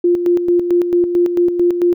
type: tone with tremolo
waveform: sine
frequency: 350 Hz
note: F4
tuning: 4 cents sharp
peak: -9 dBFS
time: 0.04-1.94 s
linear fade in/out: 5 ms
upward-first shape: square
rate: 4.5 Hz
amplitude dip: 55%
effects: none